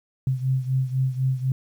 sine beating tone pair, 130 / 134 Hz, C3 / C3, -11 / +42 cents, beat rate 4 Hz, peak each -22 / -26 dBFS, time 0.27-1.52 s, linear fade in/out 2 ms, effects 9-bit

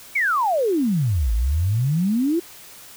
sine exponential two-way sweep, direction down then up, 2327 to 51.91 to 356.2 Hz, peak -17 dBFS, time 0.15-2.4 s, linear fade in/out 10 ms, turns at 1.33 s, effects white hiss -43 dBFS RMS until 2.96 s

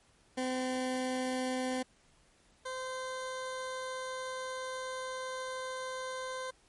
20% pulse tone pair in turn, 256.4 / 516.7 Hz, C4 / C5, -35 / -22 cents, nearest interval octave, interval 1213 cents, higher second, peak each -27 / -32 dBFS, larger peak first, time 0.37-1.83 / 2.65-6.51 s, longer second, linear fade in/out 10 ms, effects pink hiss -66 dBFS RMS until 6.68 s + MP3 48 kbps

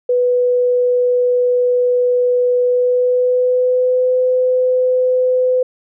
sine tone with pitch glide, 493.9 to 506.9 Hz, B4 to B4, 0 to +45 cents, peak -11 dBFS, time 0.09-5.63 s, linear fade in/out 5 ms, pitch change +45 cents, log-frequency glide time 2.63-4.17 s, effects none

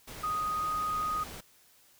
sine tone in noise, 1244.5 Hz, D#6, in tune, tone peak -29 dBFS, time 0.23-1.24 s, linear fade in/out 10 ms, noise pink, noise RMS -44 dBFS, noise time 0.07-1.41 s, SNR +12 dB, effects white hiss -62 dBFS RMS until 1.99 s

